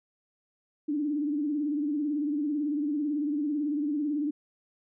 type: tone with vibrato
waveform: sine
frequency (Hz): 294.8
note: D4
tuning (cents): +7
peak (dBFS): -26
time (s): 0.88-4.31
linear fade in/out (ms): 10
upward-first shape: sine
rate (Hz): 18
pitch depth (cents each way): 83
effects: none